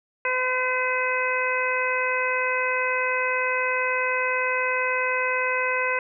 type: harmonic tone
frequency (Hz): 509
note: C5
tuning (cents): -48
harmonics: 1 / 2 / 3 / 4 / 5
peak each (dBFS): -28 / -28 / -28 / -28 / -28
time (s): 0.25-5.99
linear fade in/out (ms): 2
effects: none